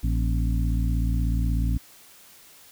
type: harmonic tone with a mistuned harmonic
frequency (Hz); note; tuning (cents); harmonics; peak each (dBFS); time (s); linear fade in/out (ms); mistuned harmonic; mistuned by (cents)
56.5; A1; +47; 1 / 2 / 3 / 4 / 5; -22 / -28 / -32 / -34 / -36; 0.03-1.78; 10; 4; +120
effects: white hiss -51 dBFS RMS until 2.71 s